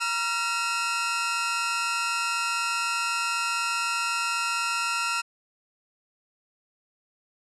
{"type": "tone cluster", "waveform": "sawtooth", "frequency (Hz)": [944, 1372, 2569], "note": ["A#5", "F6", "E7"], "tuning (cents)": [22, -31, -45], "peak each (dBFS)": [-30, -23, -28], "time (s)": [0, 5.22], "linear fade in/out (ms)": 20, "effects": ["resampled to 22050 Hz"]}